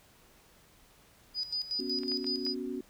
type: tone with tremolo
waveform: sine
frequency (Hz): 4948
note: D#8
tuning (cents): -10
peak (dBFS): -30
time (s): 1.34-2.55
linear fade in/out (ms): 50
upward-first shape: square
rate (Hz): 5.4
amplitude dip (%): 75
type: chord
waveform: sine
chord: B suspended second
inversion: none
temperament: equal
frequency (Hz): 246.9 / 277.2 / 370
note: B3 / C#4 / F#4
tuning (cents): 0 / 0 / 0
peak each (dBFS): -38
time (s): 1.79-2.81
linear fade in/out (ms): 5
type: clicks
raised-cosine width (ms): 0.3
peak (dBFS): -30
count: 4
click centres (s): 2.034 / 2.118 / 2.244 / 2.466
effects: pink hiss -61 dBFS RMS until 2.89 s